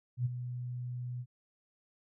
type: tone with ADSR envelope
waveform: sine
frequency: 123.47 Hz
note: B2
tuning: in tune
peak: -26 dBFS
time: 0.17-1.26 s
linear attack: 83 ms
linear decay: 23 ms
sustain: -10 dB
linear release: 57 ms
effects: none